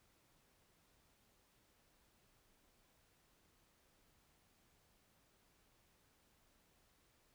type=silence; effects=pink hiss -74 dBFS RMS until 7.34 s